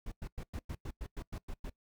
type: noise bursts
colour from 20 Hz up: brown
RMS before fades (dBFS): -40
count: 11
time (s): 0.06-1.698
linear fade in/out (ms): 5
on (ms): 58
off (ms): 100
effects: noise-tail reverb RT60 0.1 s tail -21 dB re dry